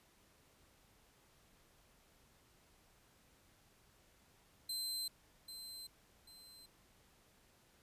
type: tone with echo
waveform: sawtooth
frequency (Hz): 4100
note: C8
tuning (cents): -36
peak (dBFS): -36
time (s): 4.69-5.08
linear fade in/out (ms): 5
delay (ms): 790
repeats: 2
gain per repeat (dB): -9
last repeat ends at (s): 6.66
effects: pink hiss -69 dBFS RMS until 7.82 s + resampled to 32000 Hz